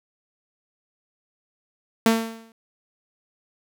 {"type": "tone with exponential decay", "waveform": "sawtooth", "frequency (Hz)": 225.9, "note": "A3", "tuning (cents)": 46, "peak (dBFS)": -9, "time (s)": [2.06, 2.52], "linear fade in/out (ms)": 2, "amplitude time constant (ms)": 98, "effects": []}